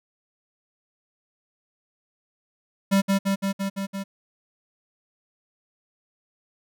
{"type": "tone with echo", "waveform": "square", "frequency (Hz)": 196, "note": "G3", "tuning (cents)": 0, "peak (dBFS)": -17, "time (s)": [2.91, 3.02], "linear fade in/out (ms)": 20, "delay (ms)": 170, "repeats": 6, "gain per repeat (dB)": -2, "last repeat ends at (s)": 4.04, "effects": []}